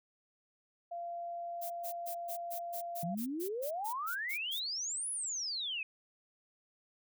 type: tone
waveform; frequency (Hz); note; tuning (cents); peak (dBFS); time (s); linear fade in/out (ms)
sine; 689; F5; -24; -38; 0.91-3.15; 10
type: noise bursts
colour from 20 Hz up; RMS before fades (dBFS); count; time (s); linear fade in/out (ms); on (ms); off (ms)
violet; -43; 14; 1.61-4.602; 20; 93; 130
type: exponential two-way sweep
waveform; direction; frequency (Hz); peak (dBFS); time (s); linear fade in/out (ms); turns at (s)
sine; up then down; 160 to 10548 to 2476; -35; 3.03-5.83; 2; 5.1
effects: none